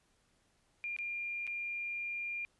sine tone with dropouts, 2400 Hz, D7, 37 cents sharp, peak -36 dBFS, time 0.84-2.45 s, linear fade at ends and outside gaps 0 ms, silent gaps 0.965-0.987 / 1.468-1.475 s, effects pink hiss -73 dBFS RMS until 2.59 s + resampled to 24000 Hz

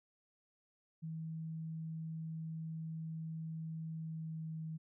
sine tone with pitch glide, 160.8 to 159.23 Hz, E3 to D#3, -43 to +40 cents, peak -40 dBFS, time 1.02-4.78 s, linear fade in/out 20 ms, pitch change -17 cents, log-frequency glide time 3.9-4.66 s, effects none

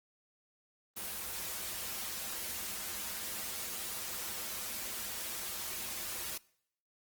white noise with comb filter, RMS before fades -40 dBFS, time 0.96-6.38 s, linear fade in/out 10 ms, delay 7 ms, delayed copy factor -0.8, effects noise-tail reverb RT60 0.7 s tail -23 dB re dry + Opus 24 kbps

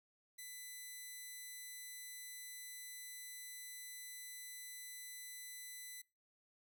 5% pulse tone, 2000 Hz, B6, 21 cents sharp, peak -38 dBFS, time 0.38-6.02 s, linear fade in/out 10 ms, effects noise-tail reverb RT60 0.3 s tail -24 dB re dry

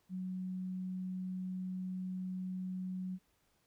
sine tone, 185 Hz, F#3, in tune, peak -37 dBFS, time 0.09-3.19 s, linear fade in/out 50 ms, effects pink hiss -75 dBFS RMS until 3.66 s

